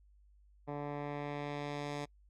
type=tone with low-pass filter sweep; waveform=10% pulse; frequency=145.3 Hz; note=D3; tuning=18 cents flat; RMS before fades=-40 dBFS; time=0.67-2.06 s; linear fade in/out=20 ms; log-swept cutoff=1100 to 7100 Hz; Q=0.85; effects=noise-tail reverb RT60 0.1 s tail -26 dB re dry + added 50 Hz sine -61 dBFS peak until 2.29 s